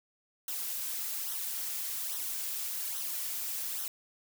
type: noise with flanger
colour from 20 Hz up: blue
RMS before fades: -36 dBFS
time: 0.48-3.88 s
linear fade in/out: 2 ms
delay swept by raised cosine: 0.42 to 5.42 ms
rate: 1.2 Hz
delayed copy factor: -0.65
effects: none